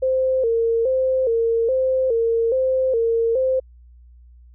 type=tone with vibrato; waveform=sine; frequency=488.8 Hz; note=B4; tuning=18 cents flat; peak=-16 dBFS; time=0.02-3.6 s; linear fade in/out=10 ms; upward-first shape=square; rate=1.2 Hz; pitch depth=110 cents each way; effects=added 60 Hz sine -44 dBFS peak until 4.54 s

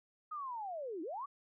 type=linear two-way sweep; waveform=sine; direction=down then up; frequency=1267 to 299.7 to 1179 Hz; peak=-39 dBFS; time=0.31-1.26 s; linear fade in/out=10 ms; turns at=1.02 s; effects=none

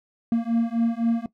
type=beating tone pair; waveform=triangle; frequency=229.3 / 233.2 Hz; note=A#3 / A#3; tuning=-28 / +1 cents; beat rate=3.9 Hz; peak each=-21 dBFS; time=0.32-1.26 s; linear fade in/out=2 ms; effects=noise-tail reverb RT60 0.1 s tail -17 dB re dry

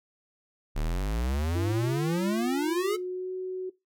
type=exponential sweep; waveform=square; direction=up; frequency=35.37 to 439.2 Hz; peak=-27 dBFS; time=0.75-2.97 s; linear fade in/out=20 ms
type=tone with pitch glide; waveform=sine; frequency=340.5 to 371.3 Hz; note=F4 to F#4; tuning=-44 to +6 cents; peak=-30 dBFS; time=1.55-3.7 s; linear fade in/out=10 ms; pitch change=+150 cents; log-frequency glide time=2.08-3.33 s
effects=noise-tail reverb RT60 0.2 s tail -19 dB re dry

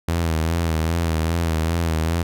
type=tone with vibrato; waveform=sawtooth; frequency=82 Hz; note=E2; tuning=9 cents flat; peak=-15 dBFS; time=0.08-2.23 s; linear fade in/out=5 ms; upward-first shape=sine; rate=2.5 Hz; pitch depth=59 cents each way; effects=none

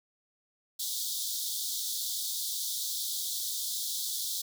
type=high-pass noise; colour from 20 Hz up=pink; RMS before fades=-34 dBFS; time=0.79-4.42 s; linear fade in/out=10 ms; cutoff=3400 Hz; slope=96 dB/octave; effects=none

